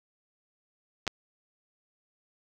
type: clicks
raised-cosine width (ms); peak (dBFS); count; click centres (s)
0.2; -20 / -9; 2; 1.068 / 1.077
effects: none